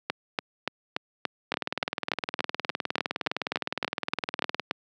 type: two click trains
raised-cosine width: 0.3 ms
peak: -11 / -9 dBFS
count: 61 / 17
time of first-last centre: 1.52-4.597 / 0.1-4.711 s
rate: 19.5 / 3.47 Hz
effects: high-pass 200 Hz 12 dB/octave